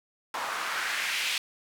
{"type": "noise with band-pass filter sweep", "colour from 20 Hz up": "white", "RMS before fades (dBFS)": -31, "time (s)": [0.34, 1.38], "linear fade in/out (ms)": 2, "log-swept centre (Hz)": [950, 2900], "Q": 1.8, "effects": []}